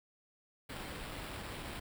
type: noise with sample-and-hold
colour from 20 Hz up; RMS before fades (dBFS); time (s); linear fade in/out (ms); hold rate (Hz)
pink; -44; 0.69-1.8; 10; 6300
effects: none